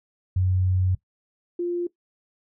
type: tone pair in turn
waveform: sine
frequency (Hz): 92.5 / 349.2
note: F#2 / F4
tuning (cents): 0 / 0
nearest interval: octave + major seventh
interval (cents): 2300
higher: second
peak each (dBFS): -19 / -23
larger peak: first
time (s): 0.36-0.95 / 1.59-1.87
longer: first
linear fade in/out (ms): 5
effects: noise-tail reverb RT60 0.1 s tail -18 dB re dry